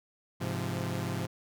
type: chord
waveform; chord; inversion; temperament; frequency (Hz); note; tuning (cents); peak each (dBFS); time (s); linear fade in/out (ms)
sawtooth; F minor; first; equal with one note detuned; 103.83 / 130.81 / 172.31; Ab2 / C3 / F3; 0 / 0 / -23; -32; 0.4-1.27; 20
effects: none